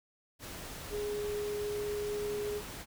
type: tone in noise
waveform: sine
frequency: 415.3 Hz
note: G#4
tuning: in tune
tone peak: -33 dBFS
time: 0.9-2.62 s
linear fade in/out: 50 ms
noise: pink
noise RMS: -44 dBFS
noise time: 0.39-2.86 s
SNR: +8 dB
effects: none